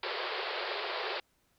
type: band-pass noise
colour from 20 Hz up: pink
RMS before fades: -36 dBFS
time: 0.03-1.2 s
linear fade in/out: 2 ms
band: 370 to 4800 Hz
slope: 96 dB/octave
effects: pink hiss -72 dBFS RMS until 1.58 s